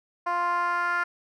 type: tone with band-pass filter sweep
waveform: 10% pulse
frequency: 349.2 Hz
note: F4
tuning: in tune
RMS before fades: -26 dBFS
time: 0.26-1.04 s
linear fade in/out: 10 ms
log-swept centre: 910 to 1400 Hz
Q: 3.3
effects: none